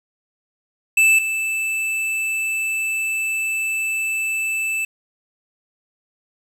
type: tone pair in turn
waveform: square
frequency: 2637 / 2637 Hz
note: E7 / E7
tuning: 0 / 0 cents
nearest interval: unison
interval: 0 cents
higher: neither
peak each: -12 / -21 dBFS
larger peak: first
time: 0.97-1.19 / 1.19-4.85 s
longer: second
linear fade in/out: 5 ms
effects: low-pass 12000 Hz 12 dB/octave + 7-bit